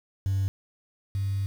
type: tone pair in turn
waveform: sine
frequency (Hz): 97 / 98.35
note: G2 / G2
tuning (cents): -18 / +6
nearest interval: unison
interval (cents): 24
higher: second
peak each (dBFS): -21 / -24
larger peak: first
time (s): 0.26-0.48 / 1.15-1.46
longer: second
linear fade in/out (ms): 0
effects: tanh soft clip ceiling -21 dBFS + 8-bit